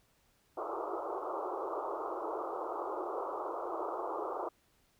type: band-pass noise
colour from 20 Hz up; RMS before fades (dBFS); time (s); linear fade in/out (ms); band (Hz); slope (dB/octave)
pink; -38; 0.57-4.49; 5; 330 to 1300; 96
effects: pink hiss -71 dBFS RMS until 4.99 s